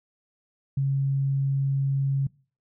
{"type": "tone", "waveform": "sine", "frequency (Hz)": 137.1, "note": "C#3", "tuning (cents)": -19, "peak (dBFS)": -21, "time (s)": [0.77, 2.27], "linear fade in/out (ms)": 5, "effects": ["noise-tail reverb RT60 0.4 s tail -23 dB re dry"]}